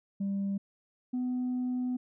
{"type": "tone pair in turn", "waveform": "sine", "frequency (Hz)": [197.7, 250.6], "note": ["G3", "B3"], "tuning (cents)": [15, 25], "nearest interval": "major third", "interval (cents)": 410, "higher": "second", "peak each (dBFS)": -27, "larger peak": "neither", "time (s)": [[0.2, 0.58], [1.13, 1.97]], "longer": "second", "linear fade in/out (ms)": 10, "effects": ["tanh soft clip ceiling -27 dBFS"]}